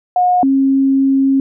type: tone pair in turn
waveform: sine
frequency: 722 / 270.4 Hz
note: F#5 / C#4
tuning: -43 / -43 cents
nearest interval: octave + perfect fourth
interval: 1700 cents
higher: first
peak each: -9 / -9 dBFS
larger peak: neither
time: 0.16-0.43 / 0.43-1.4 s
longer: second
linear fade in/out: 2 ms
effects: none